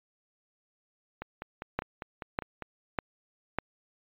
two click trains, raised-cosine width 0.5 ms, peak -22 / -13 dBFS, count 8 / 4, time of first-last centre 1.22-2.623 / 1.79-3.586 s, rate 4.99 / 1.67 Hz, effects resampled to 8000 Hz

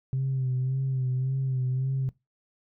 sine tone with vibrato, 130.81 Hz, C3, in tune, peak -23 dBFS, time 0.13-2.09 s, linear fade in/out 0 ms, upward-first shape sine, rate 1.8 Hz, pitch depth 45 cents each way, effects noise-tail reverb RT60 0.2 s tail -21 dB re dry + tanh soft clip ceiling -21 dBFS

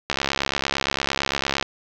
click train, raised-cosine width 0.2 ms, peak -3 dBFS, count 106, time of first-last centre 0.1-1.626 s, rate 68.8 Hz, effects low-pass 5000 Hz 12 dB/octave + 7-bit

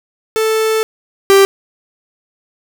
45% pulse tone pair in turn, 440 / 392 Hz, A4 / G4, 0 / 0 cents, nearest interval major second, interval 200 cents, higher first, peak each -12 / -5 dBFS, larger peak second, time 0.36-0.83 / 1.3-1.45 s, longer first, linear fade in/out 0 ms, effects none

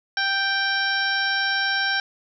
harmonic tone, 784 Hz, G5, in tune, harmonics 1 / 2 / 3 / 4 / 5 / 6 / 7, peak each -30 / -22 / -34 / -32 / -31 / -37 / -29 dBFS, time 0.17-2 s, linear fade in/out 2 ms, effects none

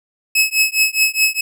sawtooth tone with tremolo, 2578 Hz, E7, 39 cents flat, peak -6 dBFS, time 0.35-1.41 s, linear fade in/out 5 ms, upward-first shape triangle, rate 4.8 Hz, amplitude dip 100%, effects none

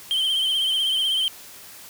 triangle tone with vibrato, 3123 Hz, G7, 7 cents flat, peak -18 dBFS, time 0.11-1.28 s, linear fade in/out 0 ms, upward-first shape triangle, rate 16 Hz, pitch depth 63 cents each way, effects white hiss -43 dBFS RMS until 1.89 s

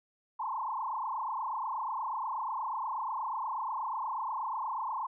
sine tone with frequency modulation, 969 Hz, B5, 33 cents flat, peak -32 dBFS, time 0.39-5.07 s, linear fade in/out 10 ms, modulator 28.3 Hz, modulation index 4.2, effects none

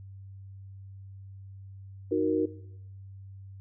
sine chord, D# minor, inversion none, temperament equal, 311.1 / 370 / 466.2 Hz, D#4 / F#4 / A#4, 0 / 0 / 0 cents, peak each -28 dBFS, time 2.11-2.46 s, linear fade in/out 10 ms, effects noise-tail reverb RT60 0.8 s tail -18 dB re dry + added 97 Hz sine -43 dBFS peak until 3.6 s

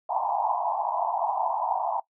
white band-pass noise, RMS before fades -27 dBFS, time 0.09-2 s, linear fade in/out 5 ms, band 670 to 1000 Hz, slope 96 dB/octave, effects noise-tail reverb RT60 0.1 s tail -19 dB re dry

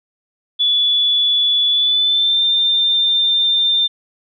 sine tone with pitch glide, 3436 to 3594 Hz, A7 to A7, -42 to +36 cents, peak -12 dBFS, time 0.59-3.88 s, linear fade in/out 20 ms, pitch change +78 cents, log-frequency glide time 1.69-2.45 s, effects none

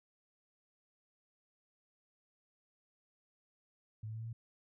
sine tone with pitch steps, 108.3 / 110 / 111.73 / 113.49 / 115.27 Hz, A2 / A2 / A2 / A#2 / A#2, -27 / 0 / +27 / -46 / -19 cents, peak -40 dBFS, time 4.03-4.33 s, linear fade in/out 5 ms, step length 60 ms, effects none

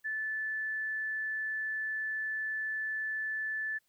sine tone, 1746 Hz, A6, 14 cents flat, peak -32 dBFS, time 0.04-3.79 s, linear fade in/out 20 ms, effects white hiss -75 dBFS RMS until 3.88 s

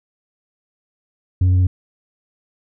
sine tone with tanh clipping, 91.5 Hz, F#2, 19 cents flat, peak -12 dBFS, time 1.41-1.67 s, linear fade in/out 5 ms, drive 3 dB, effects none

